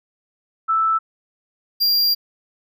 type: tone pair in turn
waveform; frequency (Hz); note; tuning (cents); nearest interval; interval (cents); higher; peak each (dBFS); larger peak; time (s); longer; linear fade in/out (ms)
sine / square; 1318.5 / 4767; E6 / D8; 0 / +25; octave + minor seventh; 2225; second; -15; neither; 0.68-0.99 / 1.8-2.15; second; 20
effects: none